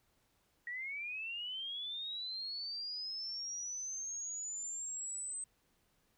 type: linear sweep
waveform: sine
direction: up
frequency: 1892 to 8250 Hz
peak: -39 dBFS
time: 0.67-5.44 s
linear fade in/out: 2 ms
effects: pink hiss -75 dBFS RMS until 6.17 s